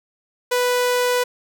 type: tone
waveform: sawtooth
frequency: 493.9 Hz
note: B4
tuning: in tune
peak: -13 dBFS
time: 0.51-1.24 s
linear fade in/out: 10 ms
effects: none